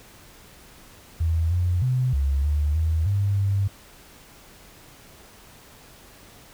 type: tone with pitch steps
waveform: sine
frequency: 81.8 / 88.8 / 127.4 / 69 / 74 / 80.2 / 99.9 / 98.9 Hz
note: E2 / F2 / C3 / C#2 / D2 / E2 / G2 / G2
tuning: -13 / +29 / -46 / -7 / +14 / -47 / +33 / +16 cents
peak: -19 dBFS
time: 1.2-3.68 s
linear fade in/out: 10 ms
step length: 310 ms
effects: pink hiss -49 dBFS RMS until 6.53 s